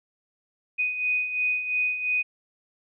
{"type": "beating tone pair", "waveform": "sine", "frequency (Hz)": [2489, 2491.9], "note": ["D#7", "D#7"], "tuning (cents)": [0, 2], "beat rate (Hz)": 2.9, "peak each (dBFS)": [-31, -24], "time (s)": [0.78, 2.23], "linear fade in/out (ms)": 20, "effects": []}